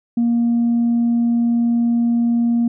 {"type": "tone", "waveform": "sine", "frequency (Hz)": 235.3, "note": "A#3", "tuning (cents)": 16, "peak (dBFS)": -12, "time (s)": [0.17, 2.68], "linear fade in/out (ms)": 5, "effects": ["tanh soft clip ceiling -11 dBFS"]}